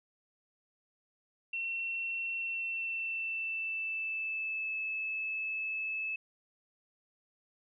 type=tone with pitch glide; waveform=sine; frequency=2713 to 2607 Hz; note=E7 to E7; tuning=+49 to -20 cents; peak=-33 dBFS; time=1.53-6.16 s; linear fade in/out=5 ms; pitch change=-69 cents; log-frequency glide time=2.37-4.77 s; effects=none